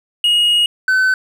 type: tone pair in turn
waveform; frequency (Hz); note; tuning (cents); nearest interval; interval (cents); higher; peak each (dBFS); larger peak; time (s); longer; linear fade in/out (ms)
triangle; 2879 / 1519.8; F#7 / F#6; -48 / +46; major seventh; 1106; first; -9; neither; 0.24-0.66 / 0.88-1.14; first; 2
effects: none